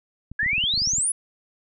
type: clicks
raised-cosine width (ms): 5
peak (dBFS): -24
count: 12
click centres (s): 0.316 / 0.431 / 0.462 / 0.532 / 0.581 / 0.639 / 0.739 / 0.777 / 0.819 / 0.874 / 0.935 / 0.984
type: exponential sweep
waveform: sine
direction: up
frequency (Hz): 1640 to 10490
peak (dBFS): -20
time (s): 0.39-1.12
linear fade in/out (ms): 5
effects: none